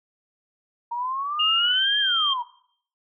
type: exponential two-way sweep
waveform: sine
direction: up then down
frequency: 932.3 to 1714 to 932.3 Hz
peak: -25 dBFS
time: 0.91-2.43 s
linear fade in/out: 10 ms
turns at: 1.99 s
type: tone with pitch glide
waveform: sine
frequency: 2829 to 3175 Hz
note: F7 to G7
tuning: +22 to +21 cents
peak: -19 dBFS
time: 1.39-2.34 s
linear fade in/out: 10 ms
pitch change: +199 cents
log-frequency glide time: 1.57-1.86 s
effects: noise-tail reverb RT60 0.6 s tail -18 dB re dry